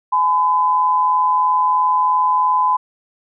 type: tone pair together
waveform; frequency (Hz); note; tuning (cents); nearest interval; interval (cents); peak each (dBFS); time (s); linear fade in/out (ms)
sine; 847 / 1010; G#5 / B5; +34 / +39; minor third; 305; -21 / -13; 0.12-2.77; 10
effects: none